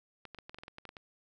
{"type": "clicks", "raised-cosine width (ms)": 0.3, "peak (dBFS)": -30, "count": 12, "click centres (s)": [0.253, 0.347, 0.387, 0.495, 0.545, 0.586, 0.635, 0.681, 0.784, 0.853, 0.891, 0.968], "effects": []}